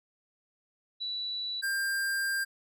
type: tone pair in turn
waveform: sine / square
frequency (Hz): 3946 / 1593.3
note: B7 / G6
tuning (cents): -2 / +28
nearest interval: octave + major third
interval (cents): 1570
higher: first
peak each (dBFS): -32 / -29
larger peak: second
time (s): 1-1.62 / 1.62-2.45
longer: second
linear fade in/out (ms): 20
effects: none